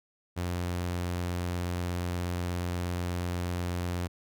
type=tone; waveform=sawtooth; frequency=88.3 Hz; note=F2; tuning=20 cents sharp; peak=-26 dBFS; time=0.36-4.08 s; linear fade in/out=20 ms; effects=none